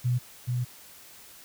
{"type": "tone pair in turn", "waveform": "sine", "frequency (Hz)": [123.47, 123.47], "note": ["B2", "B2"], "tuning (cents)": [0, 0], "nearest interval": "unison", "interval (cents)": 0, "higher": "neither", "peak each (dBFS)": [-22, -25], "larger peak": "first", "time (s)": [[0.04, 0.19], [0.47, 0.65]], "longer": "second", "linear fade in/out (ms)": 20, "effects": ["white hiss -50 dBFS RMS until 1.44 s"]}